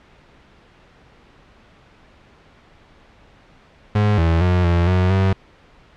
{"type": "tone with pitch steps", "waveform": "35% pulse", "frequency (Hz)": [104.6, 82.6, 89.9, 85.9, 91.6, 95.6], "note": ["G#2", "E2", "F#2", "F2", "F#2", "G2"], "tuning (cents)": [13, 4, -49, -28, -17, -43], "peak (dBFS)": -12, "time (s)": [3.95, 5.33], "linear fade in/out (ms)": 5, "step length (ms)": 230, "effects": ["pink hiss -50 dBFS RMS until 5.96 s", "low-pass 3000 Hz 12 dB/octave"]}